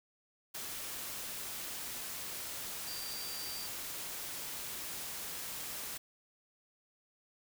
sine tone in noise, 4699 Hz, D8, in tune, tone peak -44 dBFS, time 2.87-3.67 s, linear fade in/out 10 ms, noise white, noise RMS -42 dBFS, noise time 0.54-5.98 s, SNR -5 dB, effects none

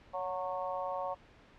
harmonic tone with a mistuned harmonic, 183.2 Hz, F#3, 17 cents flat, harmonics 3 / 4 / 5 / 6, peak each -38 / -39 / -40 / -41 dBFS, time 0.13-1.15 s, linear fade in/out 20 ms, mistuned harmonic 3, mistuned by +26 cents, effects pink hiss -59 dBFS RMS until 1.58 s + low-pass 3000 Hz 12 dB/octave

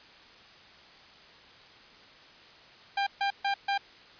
sawtooth tone bursts, 797 Hz, G5, 28 cents sharp, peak -22 dBFS, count 4, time 2.97-3.778 s, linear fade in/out 5 ms, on 97 ms, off 140 ms, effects white hiss -53 dBFS RMS until 4.19 s + resampled to 11025 Hz

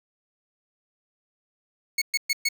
20% pulse tone bursts, 2200 Hz, C#7, 14 cents flat, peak -16 dBFS, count 4, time 1.98-2.488 s, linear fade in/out 5 ms, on 37 ms, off 120 ms, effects none

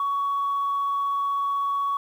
sine tone, 1121 Hz, C#6, 19 cents sharp, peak -21 dBFS, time 0-1.97 s, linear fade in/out 2 ms, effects tanh soft clip ceiling -19 dBFS + 9-bit

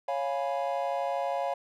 triangle chord, C# dominant seventh, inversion none, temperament equal, 554.4 / 698.5 / 830.6 / 987.8 Hz, C#5 / E#5 / G#5 / B5, 0 / 0 / 0 / 0 cents, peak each -30 / -30 / -33 / -36 dBFS, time 0.08-1.54 s, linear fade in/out 5 ms, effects none

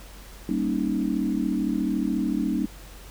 sine chord, Eb dominant seventh, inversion first, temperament equal, 196 / 233.1 / 277.2 / 311.1 Hz, G3 / Bb3 / Db4 / Eb4, 0 / 0 / 0 / 0 cents, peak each -28 dBFS, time 0.49-2.66 s, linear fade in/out 2 ms, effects added 47 Hz sine -43 dBFS peak until 3.1 s + pink hiss -47 dBFS RMS until 3.1 s

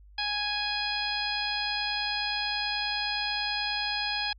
harmonic tone, 830.6 Hz, G#5, in tune, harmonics 1 / 2 / 3 / 4 / 5 / 6, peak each -35 / -35 / -35 / -35 / -35 / -35 dBFS, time 0.18-4.33 s, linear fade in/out 5 ms, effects added 50 Hz sine -50 dBFS peak until 4.38 s

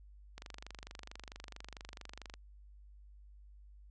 click train, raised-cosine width 0.2 ms, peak -29 dBFS, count 49, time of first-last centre 0.38-2.339 s, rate 24.5 Hz, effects added 50 Hz sine -54 dBFS peak until 3.9 s + resampled to 22050 Hz

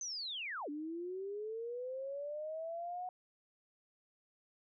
sine linear two-way sweep, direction down then up, 6272 to 287 to 737 Hz, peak -39 dBFS, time 0.01-3.09 s, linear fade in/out 2 ms, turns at 0.69 s, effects none

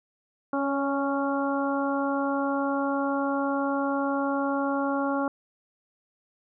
harmonic tone with a mistuned harmonic, 277.2 Hz, C#4, in tune, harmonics 1 / 2 / 3 / 4 / 5, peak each -27 / -30 / -32 / -33 / -34 dBFS, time 0.53-5.28 s, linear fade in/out 2 ms, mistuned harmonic 2, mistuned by +15 cents, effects none

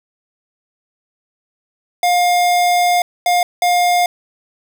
square tone bursts at uneven times, 709 Hz, F5, 26 cents sharp, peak -12 dBFS, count 3, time 2.03-3.02 / 3.26-3.43 / 3.62-4.06 s, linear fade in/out 2 ms, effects none

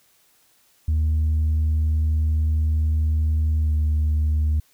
sine tone with pitch glide, 77.78 to 76.36 Hz, D#2 to D#2, 0 to -32 cents, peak -15 dBFS, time 0.88-4.6 s, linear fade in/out 5 ms, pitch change -32 cents, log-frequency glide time 3.61-3.71 s, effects tanh soft clip ceiling -16 dBFS + white hiss -60 dBFS RMS until 4.73 s

